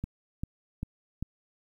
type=click train; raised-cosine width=5 ms; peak=-20 dBFS; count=4; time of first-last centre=0.04-1.226 s; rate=2.53 Hz; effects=10-bit